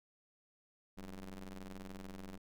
sawtooth ring-modulated tone, 93.6 Hz, F#2, 20 cents sharp, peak -39 dBFS, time 0.97-2.38 s, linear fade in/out 10 ms, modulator 104 Hz, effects none

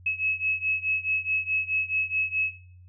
sine beating tone pair, 2575 / 2579.7 Hz, E7 / E7, -41 / -38 cents, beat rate 4.7 Hz, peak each -27 / -29 dBFS, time 0.06-2.52 s, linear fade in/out 5 ms, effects noise-tail reverb RT60 0.6 s tail -17 dB re dry + added 90 Hz sine -47 dBFS peak until 2.88 s

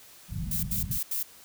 white low-pass noise, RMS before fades -34 dBFS, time 0.28-1 s, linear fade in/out 50 ms, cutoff 190 Hz, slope 48 dB/octave
violet noise bursts, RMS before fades -30 dBFS, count 4, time 0.51-1.23 s, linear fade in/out 5 ms, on 120 ms, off 80 ms
effects white hiss -52 dBFS RMS until 1.44 s

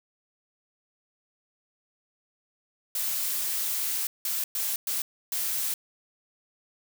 blue noise bursts at uneven times, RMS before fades -29 dBFS, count 5, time 2.95-4.07 / 4.25-4.44 / 4.55-4.76 / 4.87-5.02 / 5.32-5.74 s, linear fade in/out 2 ms, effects none

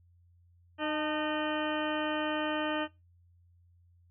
harmonic tone with a mistuned harmonic, 306.2 Hz, D#4, 28 cents flat, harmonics 1 / 2 / 3 / 4 / 5 / 6 / 8 / 9 / 10, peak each -34 / -35 / -38 / -40 / -41 / -41 / -43 / -45 / -42 dBFS, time 0.78-2.88 s, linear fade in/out 50 ms, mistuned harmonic 3, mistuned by -47 cents, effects noise-tail reverb RT60 0.2 s tail -17 dB re dry + added 87 Hz sine -60 dBFS peak until 4.1 s

